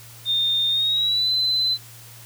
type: tone with pitch glide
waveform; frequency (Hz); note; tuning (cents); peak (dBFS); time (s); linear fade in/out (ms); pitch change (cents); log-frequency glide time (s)
sine; 3642 to 4041; A#7 to B7; -41 to +39; -18; 0.25-1.78; 50; +180; 0.69-1.31
effects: added 116 Hz sine -45 dBFS peak until 2.25 s + white hiss -45 dBFS RMS until 2.25 s